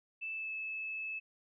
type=tone with pitch glide; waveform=sine; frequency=2637 to 2607 Hz; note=E7 to E7; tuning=0 to -20 cents; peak=-37 dBFS; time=0.21-1.2 s; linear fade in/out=20 ms; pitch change=-20 cents; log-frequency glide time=0.33-0.52 s; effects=none